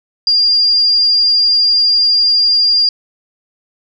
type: tone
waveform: sine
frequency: 4804 Hz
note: D8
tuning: 38 cents sharp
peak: -8 dBFS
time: 0.27-2.89 s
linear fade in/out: 2 ms
effects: none

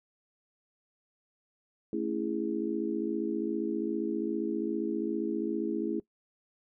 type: chord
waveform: sine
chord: A major seventh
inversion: none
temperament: just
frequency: 220 / 275 / 330 / 412.5 Hz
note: A3 / C#4 / E4 / G#4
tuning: 0 / -14 / +2 / -12 cents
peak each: -35 / -36 / -32 / -36 dBFS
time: 1.93-6 s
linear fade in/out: 2 ms
effects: noise-tail reverb RT60 0.1 s tail -20 dB re dry

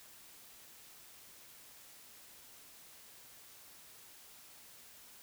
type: silence
effects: white hiss -57 dBFS RMS until 5.22 s

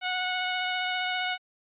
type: tone with vibrato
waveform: 10% pulse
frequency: 734 Hz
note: F#5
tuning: 14 cents flat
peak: -18 dBFS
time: 0.01-1.38 s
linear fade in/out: 50 ms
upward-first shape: sine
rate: 15 Hz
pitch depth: 11 cents each way
effects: resampled to 8000 Hz

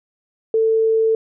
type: tone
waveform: sine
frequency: 445.3 Hz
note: A4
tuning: 21 cents sharp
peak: -13 dBFS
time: 0.54-1.15 s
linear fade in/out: 2 ms
effects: none

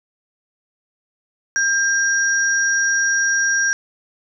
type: tone pair together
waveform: sine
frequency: 1600 / 5709 Hz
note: G6 / F8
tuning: +35 / +37 cents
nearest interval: octave + minor seventh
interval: 2202 cents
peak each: -16 / -21 dBFS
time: 1.56-3.73 s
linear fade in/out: 0 ms
effects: none

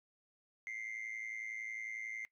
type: tone with amplitude modulation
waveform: sine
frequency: 2093 Hz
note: C7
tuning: in tune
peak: -35 dBFS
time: 0.67-2.25 s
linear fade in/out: 0 ms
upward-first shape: sine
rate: 111 Hz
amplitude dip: 85%
effects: noise-tail reverb RT60 0.1 s tail -21 dB re dry + tanh soft clip ceiling -37 dBFS

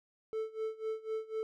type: tone with tremolo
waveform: triangle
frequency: 440 Hz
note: A4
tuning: in tune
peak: -30 dBFS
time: 0.33-1.43 s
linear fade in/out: 0 ms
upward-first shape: sine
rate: 4 Hz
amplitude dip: 90%
effects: none

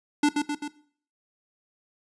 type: tone with echo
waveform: square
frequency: 293.7 Hz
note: D4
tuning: in tune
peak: -18 dBFS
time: 0.23-0.29 s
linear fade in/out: 5 ms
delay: 130 ms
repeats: 3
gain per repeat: -4 dB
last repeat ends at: 0.68 s
effects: noise-tail reverb RT60 0.5 s tail -17 dB re dry + resampled to 22050 Hz

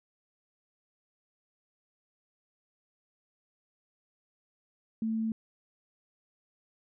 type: tone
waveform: sine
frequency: 222.5 Hz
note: A3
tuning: 20 cents sharp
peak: -28 dBFS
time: 5.02-5.32 s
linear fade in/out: 2 ms
effects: none

